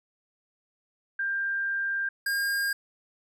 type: tone pair in turn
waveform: sine / square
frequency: 1591 / 1614.1 Hz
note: G6 / G#6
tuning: +25 / -50 cents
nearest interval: unison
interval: 25 cents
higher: second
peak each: -26 dBFS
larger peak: neither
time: 1.19-2.09 / 2.26-2.73 s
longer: first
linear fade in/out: 5 ms
effects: none